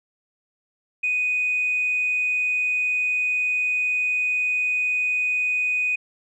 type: tone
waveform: sine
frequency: 2489 Hz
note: D#7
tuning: in tune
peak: -19 dBFS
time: 1.03-5.96 s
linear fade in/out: 10 ms
effects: tanh soft clip ceiling -15 dBFS